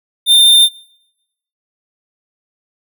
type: tone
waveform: square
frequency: 3607 Hz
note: A7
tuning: 42 cents sharp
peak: -6 dBFS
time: 0.26-0.69 s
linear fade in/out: 50 ms
effects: noise-tail reverb RT60 0.9 s tail -24 dB re dry